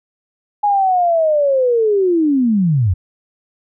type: linear sweep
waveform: sine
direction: down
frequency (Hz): 835 to 82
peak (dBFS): -11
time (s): 0.63-2.94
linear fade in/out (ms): 10
effects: none